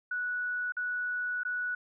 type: tone with dropouts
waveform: sine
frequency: 1473 Hz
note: F#6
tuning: 8 cents flat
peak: -30 dBFS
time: 0.11-1.75 s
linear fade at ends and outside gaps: 5 ms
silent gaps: 0.722-0.767 / 1.434-1.45 s
effects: none